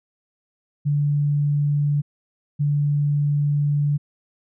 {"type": "tone pair in turn", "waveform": "sine", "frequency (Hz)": [145.5, 145.5], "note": ["D3", "D3"], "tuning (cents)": [-16, -16], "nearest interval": "unison", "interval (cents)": 0, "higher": "neither", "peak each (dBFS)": -17, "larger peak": "neither", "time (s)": [[0.85, 2.02], [2.59, 3.98]], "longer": "second", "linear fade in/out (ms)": 20, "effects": []}